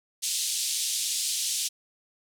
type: band-pass noise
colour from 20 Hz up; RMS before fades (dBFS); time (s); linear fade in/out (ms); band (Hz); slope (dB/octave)
white; -29; 0.22-1.69; 20; 3200 to 9700; 24
effects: none